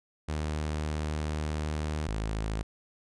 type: tone pair in turn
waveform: sawtooth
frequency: 76.4 / 53.73 Hz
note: D#2 / A1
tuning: -31 / -40 cents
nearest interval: tritone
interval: 609 cents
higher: first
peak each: -26 dBFS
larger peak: neither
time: 0.28-2.08 / 2.08-2.63 s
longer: first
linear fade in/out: 10 ms
effects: resampled to 22050 Hz